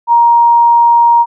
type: tone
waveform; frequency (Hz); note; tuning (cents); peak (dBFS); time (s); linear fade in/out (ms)
sine; 940; A#5; +14; -4; 0.07-1.26; 50
effects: none